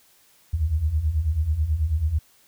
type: beating tone pair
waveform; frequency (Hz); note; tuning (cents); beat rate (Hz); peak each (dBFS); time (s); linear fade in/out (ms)
sine; 71.5 / 80.7; D2 / E2; -46 / -36; 9.2; -26 / -21; 0.53-2.19; 10
effects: white hiss -58 dBFS RMS until 2.47 s